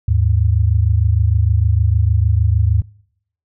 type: tone pair together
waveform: sine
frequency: 78.06 / 104.6 Hz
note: D#2 / G#2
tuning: +6 / +13 cents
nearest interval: perfect fourth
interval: 507 cents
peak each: -14 dBFS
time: 0.08-2.82 s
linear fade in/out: 5 ms
effects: noise-tail reverb RT60 0.7 s tail -25 dB re dry